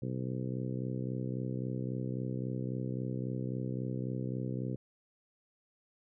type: harmonic tone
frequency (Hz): 63.7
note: C2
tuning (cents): -46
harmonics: 2 / 3 / 4 / 5 / 6 / 7 / 8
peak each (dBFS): -36 / -40 / -42 / -44 / -46 / -47 / -48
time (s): 0.02-4.76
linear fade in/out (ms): 5
effects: none

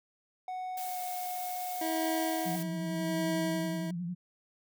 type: tone with pitch glide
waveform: triangle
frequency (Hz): 740 to 727.3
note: F#5 to F#5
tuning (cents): 0 to -30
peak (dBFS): -33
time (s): 0.48-2.56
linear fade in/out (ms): 2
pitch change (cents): -30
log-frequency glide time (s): 0.77-1.01
type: noise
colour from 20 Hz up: blue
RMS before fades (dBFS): -42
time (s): 0.77-2.63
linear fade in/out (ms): 5
type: tone with tremolo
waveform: 25% pulse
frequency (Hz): 322.2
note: E4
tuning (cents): -39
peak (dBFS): -26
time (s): 1.81-3.91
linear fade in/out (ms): 5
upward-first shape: sine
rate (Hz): 0.82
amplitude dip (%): 65
type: tone with vibrato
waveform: sine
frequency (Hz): 174.61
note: F3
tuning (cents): 0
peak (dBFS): -33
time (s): 2.45-4.15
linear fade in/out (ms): 20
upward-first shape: sine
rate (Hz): 11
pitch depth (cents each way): 70
effects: none

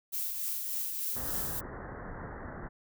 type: noise with tremolo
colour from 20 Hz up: violet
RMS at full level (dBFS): -33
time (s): 0.12-1.61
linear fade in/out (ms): 20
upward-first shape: triangle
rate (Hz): 3.4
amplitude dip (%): 40
type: low-pass noise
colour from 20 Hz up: pink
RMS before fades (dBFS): -42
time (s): 1.15-2.69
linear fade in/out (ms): 20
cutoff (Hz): 1900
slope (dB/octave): 96
effects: none

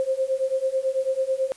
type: beating tone pair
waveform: sine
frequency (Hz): 523.3 / 532.4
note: C5 / C5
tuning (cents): 0 / +30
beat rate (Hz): 9.1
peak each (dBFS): -25 / -24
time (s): 0-1.52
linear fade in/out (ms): 0
effects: white hiss -50 dBFS RMS until 1.56 s + resampled to 24000 Hz

